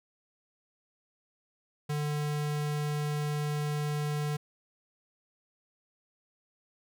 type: tone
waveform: square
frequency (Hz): 148.5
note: D3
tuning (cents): +20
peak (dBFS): -30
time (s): 1.89-4.37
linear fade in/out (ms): 10
effects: none